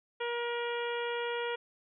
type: harmonic tone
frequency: 475.2 Hz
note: A#4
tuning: 33 cents sharp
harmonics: 1 / 2 / 3 / 4 / 5 / 6 / 7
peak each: -34 / -39 / -41 / -43 / -44 / -45 / -46 dBFS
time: 0.2-1.56 s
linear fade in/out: 10 ms
effects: none